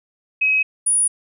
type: tone pair in turn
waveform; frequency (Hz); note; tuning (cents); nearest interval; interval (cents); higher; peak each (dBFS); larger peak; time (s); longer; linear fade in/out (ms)
sine; 2546 / 9704; D#7 / D#9; +39 / -44; octave + major seventh; 2317; second; -14; neither; 0.41-0.63 / 0.86-1.08; neither; 10
effects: none